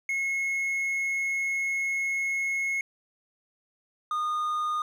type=tone pair in turn; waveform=triangle; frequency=2173 / 1225.2 Hz; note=C#7 / D#6; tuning=-35 / -27 cents; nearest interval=minor seventh; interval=992 cents; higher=first; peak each=-24 dBFS; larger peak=neither; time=0.09-2.81 / 4.11-4.82 s; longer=first; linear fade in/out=2 ms; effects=none